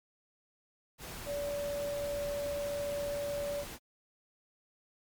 sine tone in noise, 575 Hz, D5, 37 cents flat, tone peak -33 dBFS, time 1.25-3.65 s, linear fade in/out 50 ms, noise pink, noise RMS -44 dBFS, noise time 0.98-3.79 s, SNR +8 dB, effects MP3 96 kbps

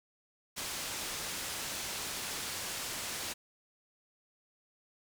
white low-pass noise, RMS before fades -39 dBFS, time 0.56-3.34 s, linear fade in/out 20 ms, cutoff 8600 Hz, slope 12 dB/octave, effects none

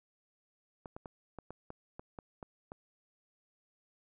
clicks, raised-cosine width 1 ms, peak -30 dBFS, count 10, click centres 0.858 / 0.965 / 1.058 / 1.387 / 1.506 / 1.704 / 1.995 / 2.188 / 2.428 / 2.719 s, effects none

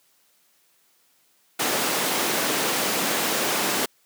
pink high-pass noise, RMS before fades -24 dBFS, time 1.59-3.86 s, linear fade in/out 10 ms, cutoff 240 Hz, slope 12 dB/octave, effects white hiss -63 dBFS RMS until 4.05 s + high-pass 150 Hz 12 dB/octave

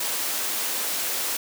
white high-pass noise, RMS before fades -27 dBFS, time 0-1.37 s, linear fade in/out 5 ms, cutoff 260 Hz, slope 12 dB/octave, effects none

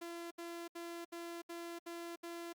sawtooth tone bursts, 340.3 Hz, F4, 45 cents flat, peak -40 dBFS, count 7, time 0.01-2.53 s, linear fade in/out 10 ms, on 300 ms, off 70 ms, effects Opus 48 kbps

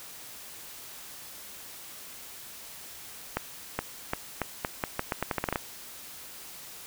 accelerating click train, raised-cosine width 0.5 ms, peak -12 dBFS, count 15, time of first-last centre 3.37-5.558 s, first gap 420 ms, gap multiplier 0.82, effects white hiss -45 dBFS RMS until 6.86 s

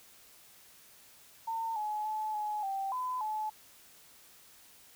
sine tone with pitch steps, 905 / 848 / 862 / 844 / 780 / 1010 / 860 Hz, A5 / G#5 / A5 / G#5 / G5 / B5 / A5, +48 / +36 / -36 / +28 / -9 / +39 / -40 cents, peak -32 dBFS, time 1.47-3.5 s, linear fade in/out 10 ms, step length 290 ms, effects white hiss -58 dBFS RMS until 4.95 s

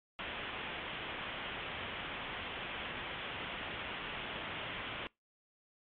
white low-pass noise, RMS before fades -42 dBFS, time 0.19-5.07 s, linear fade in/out 0 ms, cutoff 3400 Hz, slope 96 dB/octave, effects noise-tail reverb RT60 0.2 s tail -24 dB re dry + MP3 48 kbps

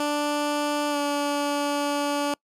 15% pulse tone with pitch glide, 293.7 to 288.5 Hz, D4 to D4, 0 to -31 cents, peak -17 dBFS, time 0-2.34 s, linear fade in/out 2 ms, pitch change -31 cents, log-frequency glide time 0.9-0.97 s, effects noise-tail reverb RT60 0.1 s tail -26 dB re dry + low-pass 12000 Hz 12 dB/octave

